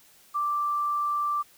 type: tone with quantisation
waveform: sine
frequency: 1174.7 Hz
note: D6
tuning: in tune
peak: -24 dBFS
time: 0.34-1.43 s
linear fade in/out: 20 ms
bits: 9
effects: white hiss -57 dBFS RMS until 1.57 s